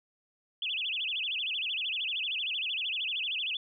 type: tone with vibrato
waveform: sine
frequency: 2960 Hz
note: F#7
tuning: in tune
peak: -30 dBFS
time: 0.62-3.57 s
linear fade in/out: 2 ms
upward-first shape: sine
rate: 13 Hz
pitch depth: 290 cents each way
effects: none